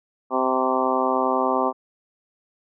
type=harmonic tone with a mistuned harmonic; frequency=130 Hz; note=C3; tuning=11 cents flat; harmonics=2 / 3 / 4 / 5 / 6 / 7 / 8 / 9; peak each=-27 / -27 / -27 / -27 / -27 / -27 / -27 / -27 dBFS; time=0.3-1.73 s; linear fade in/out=50 ms; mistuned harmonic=9; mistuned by=-19 cents; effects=none